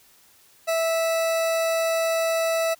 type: tone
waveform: 40% pulse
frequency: 656 Hz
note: E5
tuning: 9 cents flat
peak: -20 dBFS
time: 0.67-2.75 s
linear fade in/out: 20 ms
effects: white hiss -56 dBFS RMS until 2.79 s